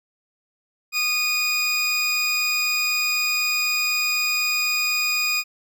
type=tone pair together; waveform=25% pulse; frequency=1234 / 2468 Hz; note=D#6 / D#7; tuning=-15 / -15 cents; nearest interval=octave; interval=1200 cents; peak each=-28 / -17 dBFS; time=0.92-5.44 s; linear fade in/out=50 ms; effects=none